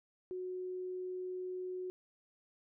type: tone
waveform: sine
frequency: 367.1 Hz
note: F#4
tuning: 14 cents flat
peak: -38 dBFS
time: 0.31-1.9 s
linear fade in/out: 0 ms
effects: none